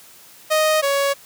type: tone pair in turn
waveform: sawtooth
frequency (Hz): 622.3 / 558.4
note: D#5 / C#5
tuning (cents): 0 / +13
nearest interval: major second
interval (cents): 187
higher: first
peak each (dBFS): -11 / -13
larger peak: first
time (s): 0.5-0.82 / 0.82-1.14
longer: neither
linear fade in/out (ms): 20
effects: white hiss -46 dBFS RMS until 1.25 s + high-pass 80 Hz 12 dB/octave